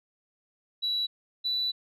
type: tone pair in turn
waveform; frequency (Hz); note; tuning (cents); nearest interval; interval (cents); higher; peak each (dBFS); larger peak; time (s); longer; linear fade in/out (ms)
sine; 3925 / 3966; B7 / B7; -11 / +7; unison; 18; second; -25; neither; 0.82-1.07 / 1.44-1.72; second; 20
effects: tanh soft clip ceiling -21 dBFS